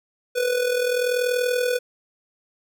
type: tone with amplitude modulation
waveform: square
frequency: 493.9 Hz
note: B4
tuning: in tune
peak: -18 dBFS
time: 0.35-1.79 s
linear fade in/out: 20 ms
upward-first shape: sine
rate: 40.6 Hz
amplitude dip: 60%
effects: none